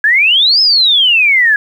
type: exponential two-way sweep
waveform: sine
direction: up then down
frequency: 1647 to 5240 to 1647 Hz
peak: -6 dBFS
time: 0.04-1.56 s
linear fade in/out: 2 ms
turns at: 0.61 s
effects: 7-bit